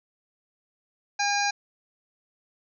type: harmonic tone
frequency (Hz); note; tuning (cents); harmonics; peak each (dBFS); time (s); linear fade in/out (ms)
811; G#5; -41; 1 / 2 / 3 / 5 / 6 / 7 / 8; -26 / -29 / -31 / -33 / -34 / -34 / -35; 1.19-1.51; 10
effects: none